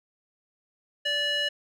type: tone with band-pass filter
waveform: square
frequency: 582 Hz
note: D5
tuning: 16 cents flat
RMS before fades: -27 dBFS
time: 1.05-1.49 s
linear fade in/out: 10 ms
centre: 2600 Hz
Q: 3.7
effects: none